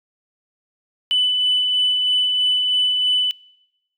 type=tone with tremolo; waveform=sine; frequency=2994 Hz; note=F#7; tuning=20 cents sharp; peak=-13 dBFS; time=1.11-3.31 s; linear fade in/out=0 ms; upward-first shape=sine; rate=3.1 Hz; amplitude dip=30%; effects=noise-tail reverb RT60 0.9 s tail -25 dB re dry + tanh soft clip ceiling -10 dBFS